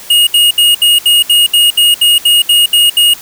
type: tone bursts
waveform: square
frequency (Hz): 2866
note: F7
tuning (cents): +44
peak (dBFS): -5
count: 13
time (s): 0.1-3.138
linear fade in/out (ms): 5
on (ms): 170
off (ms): 69
effects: white hiss -31 dBFS RMS until 3.21 s